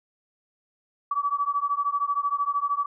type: beating tone pair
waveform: sine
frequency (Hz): 1140 / 1153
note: C#6 / D6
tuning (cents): +48 / -32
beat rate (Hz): 13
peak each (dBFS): -26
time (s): 1.11-2.86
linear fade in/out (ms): 5
effects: none